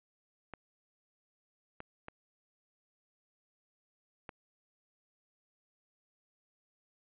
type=clicks; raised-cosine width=0.5 ms; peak=-28 dBFS; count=4; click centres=0.537 / 1.804 / 2.084 / 4.292 s; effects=resampled to 8000 Hz